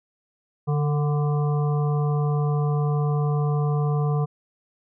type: harmonic tone with a mistuned harmonic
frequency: 146.5 Hz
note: D3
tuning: 4 cents flat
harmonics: 1 / 3 / 5 / 7 / 8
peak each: -20 / -30 / -34 / -37 / -38 dBFS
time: 0.67-4.26 s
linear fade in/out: 20 ms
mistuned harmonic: 3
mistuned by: +31 cents
effects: none